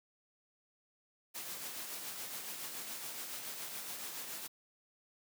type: noise with tremolo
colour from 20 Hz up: white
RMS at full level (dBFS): -42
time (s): 1.34-4.48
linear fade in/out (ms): 20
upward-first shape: triangle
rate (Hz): 7.1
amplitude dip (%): 40
effects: high-pass 150 Hz 12 dB/octave